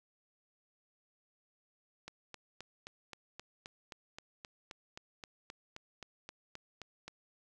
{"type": "click train", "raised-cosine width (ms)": 0.2, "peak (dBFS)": -28, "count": 20, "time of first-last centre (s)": [2.08, 7.08], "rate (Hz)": 3.8, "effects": []}